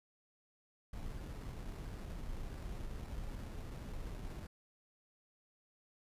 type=noise with sample-and-hold; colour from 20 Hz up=brown; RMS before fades=-44 dBFS; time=0.93-4.47 s; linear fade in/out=5 ms; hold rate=3150 Hz; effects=resampled to 32000 Hz